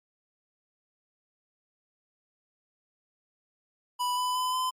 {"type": "tone with pitch steps", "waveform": "square", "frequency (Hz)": [987.8, 998.7, 1009.7, 1020.9], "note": ["B5", "B5", "B5", "C6"], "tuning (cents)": [0, 19, 38, -43], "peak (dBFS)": -27, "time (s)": [3.99, 4.71], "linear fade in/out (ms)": 20, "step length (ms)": 180, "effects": ["MP3 64 kbps"]}